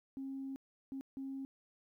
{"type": "tone bursts at uneven times", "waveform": "sine", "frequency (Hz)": 269.7, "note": "C#4", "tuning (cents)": -47, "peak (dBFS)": -39, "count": 3, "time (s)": [[0.17, 0.56], [0.92, 1.01], [1.17, 1.45]], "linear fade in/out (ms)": 0, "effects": ["tanh soft clip ceiling -35 dBFS", "13-bit"]}